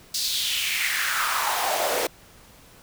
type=noise with high-pass filter sweep; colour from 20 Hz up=pink; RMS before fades=-25 dBFS; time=0.14-2.07 s; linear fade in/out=5 ms; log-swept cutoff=4900 to 460 Hz; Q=3.5; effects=pink hiss -51 dBFS RMS until 2.82 s